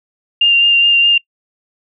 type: tone with vibrato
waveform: sine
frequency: 2794 Hz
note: F7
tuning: in tune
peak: -7 dBFS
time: 0.41-1.18 s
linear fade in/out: 5 ms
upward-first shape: sine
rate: 4.8 Hz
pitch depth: 15 cents each way
effects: noise-tail reverb RT60 0.1 s tail -26 dB re dry